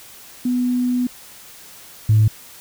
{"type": "tone pair in turn", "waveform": "sine", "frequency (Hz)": [248, 108.14], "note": ["B3", "A2"], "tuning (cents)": [7, -30], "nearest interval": "octave + major second", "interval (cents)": 1437, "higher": "first", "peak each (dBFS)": [-16, -9], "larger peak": "second", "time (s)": [[0.45, 1.07], [2.09, 2.28]], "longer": "first", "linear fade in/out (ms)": 5, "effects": ["tanh soft clip ceiling -6 dBFS", "white hiss -42 dBFS RMS until 2.6 s"]}